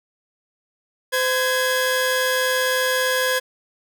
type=tone pair together; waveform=sawtooth; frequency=512.5 / 1661.2 Hz; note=C5 / G#6; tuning=-36 / 0 cents; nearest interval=octave + minor sixth; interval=2036 cents; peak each=-17 / -18 dBFS; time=1.12-3.4 s; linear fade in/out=20 ms; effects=none